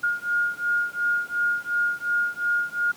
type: beating tone pair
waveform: sine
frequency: 1422 / 1424.8 Hz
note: F6 / F6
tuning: +31 / +34 cents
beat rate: 2.8 Hz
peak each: -25 dBFS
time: 0.03-2.92 s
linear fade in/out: 10 ms
effects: pink hiss -48 dBFS RMS until 2.96 s + high-pass 150 Hz 12 dB/octave